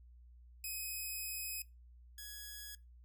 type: tone pair in turn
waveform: 5% pulse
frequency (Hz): 2533 / 1672.4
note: D#7 / G#6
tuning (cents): +30 / +12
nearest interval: perfect fifth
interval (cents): 718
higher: first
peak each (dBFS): -31 / -36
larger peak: first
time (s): 0.64-1.62 / 2.18-2.75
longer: first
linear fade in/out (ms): 2
effects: noise-tail reverb RT60 0.2 s tail -19 dB re dry + added 60 Hz sine -56 dBFS peak until 3.04 s